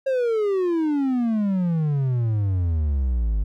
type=exponential sweep; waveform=triangle; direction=down; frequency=545 to 49.45 Hz; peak=-17 dBFS; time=0.06-3.44 s; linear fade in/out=10 ms; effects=none